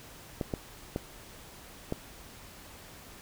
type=clicks; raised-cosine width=2 ms; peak=-17 dBFS; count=4; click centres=0.412 / 0.538 / 0.961 / 1.924 s; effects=pink hiss -50 dBFS RMS until 3.21 s